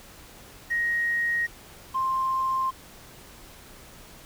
triangle tone pair in turn, 1879 / 1052.5 Hz, A#6 / C6, +13 / +10 cents, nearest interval minor seventh, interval 1003 cents, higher first, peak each -19 dBFS, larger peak neither, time 0.7-1.47 / 1.94-2.71 s, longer neither, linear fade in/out 20 ms, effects tanh soft clip ceiling -21 dBFS + pink hiss -48 dBFS RMS until 4.25 s

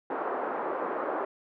pink band-pass noise, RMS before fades -32 dBFS, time 0.1-1.25 s, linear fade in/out 5 ms, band 350 to 1300 Hz, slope 24 dB/octave, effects none

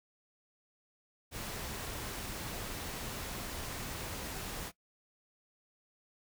pink noise, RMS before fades -41 dBFS, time 1.31-4.72 s, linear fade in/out 50 ms, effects noise-tail reverb RT60 0.1 s tail -19 dB re dry

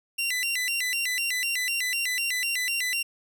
sawtooth tone with vibrato, 2349 Hz, D7, in tune, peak -22 dBFS, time 0.18-3.03 s, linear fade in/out 10 ms, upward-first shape square, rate 4 Hz, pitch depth 280 cents each way, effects none

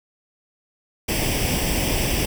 pink noise with comb filter, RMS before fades -22 dBFS, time 1.08-2.26 s, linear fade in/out 10 ms, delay 0.37 ms, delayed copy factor +0.7, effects none

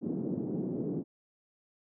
white band-pass noise, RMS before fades -34 dBFS, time 0.01-1.04 s, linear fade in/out 50 ms, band 160 to 340 Hz, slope 24 dB/octave, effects none

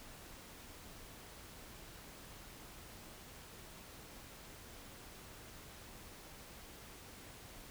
silence, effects pink hiss -54 dBFS RMS until 7.7 s

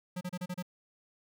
square tone bursts, 180 Hz, F#3, 47 cents flat, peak -35 dBFS, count 6, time 0.16-0.626 s, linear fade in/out 10 ms, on 51 ms, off 32 ms, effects none

